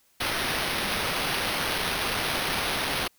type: noise with sample-and-hold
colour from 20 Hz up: blue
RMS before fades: -28 dBFS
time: 0.2-3.08 s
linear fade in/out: 10 ms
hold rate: 7350 Hz
effects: white hiss -64 dBFS RMS until 3.18 s